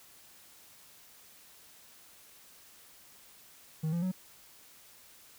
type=tone with pitch steps; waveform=triangle; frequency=157.6 / 170.87 / 185.27 Hz; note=D#3 / F3 / F#3; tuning=+23 / -38 / +3 cents; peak=-27 dBFS; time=3.83-4.118 s; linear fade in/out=10 ms; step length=96 ms; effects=white hiss -57 dBFS RMS until 5.38 s